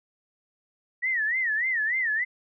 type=tone with vibrato; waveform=sine; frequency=1890 Hz; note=A#6; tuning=23 cents sharp; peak=-23 dBFS; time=1.02-2.25 s; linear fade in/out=20 ms; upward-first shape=sine; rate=3.4 Hz; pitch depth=180 cents each way; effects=none